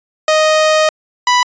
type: tone pair in turn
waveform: sawtooth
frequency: 622.3 / 987.8 Hz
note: D#5 / B5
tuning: 0 / 0 cents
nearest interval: minor sixth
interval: 800 cents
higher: second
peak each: -5 dBFS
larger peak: neither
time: 0.28-0.89 / 1.27-1.43 s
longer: first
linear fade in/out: 2 ms
effects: resampled to 16000 Hz